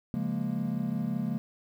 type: chord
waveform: triangle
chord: Bb minor seventh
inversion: first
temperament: equal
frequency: 138.59 / 174.61 / 207.7 / 233.1 Hz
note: Db3 / F3 / Ab3 / Bb3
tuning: 0 / 0 / 0 / 0 cents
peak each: -34 / -33 / -31 / -31 dBFS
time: 0.14-1.38 s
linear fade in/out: 0 ms
effects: 10-bit